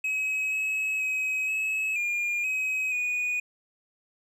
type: tone with pitch steps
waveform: triangle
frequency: 2552 / 2568 / 2540 / 2577 / 2413 / 2537 / 2467 Hz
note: D#7 / E7 / D#7 / E7 / D7 / D#7 / D#7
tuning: +43 / -46 / +35 / -40 / +46 / +33 / -15 cents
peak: -24 dBFS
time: 0.04-3.4 s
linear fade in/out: 5 ms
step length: 480 ms
effects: none